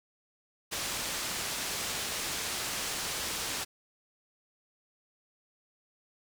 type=low-pass noise; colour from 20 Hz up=white; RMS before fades=-35 dBFS; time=0.71-3.65 s; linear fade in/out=20 ms; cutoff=7800 Hz; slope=12 dB/octave; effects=none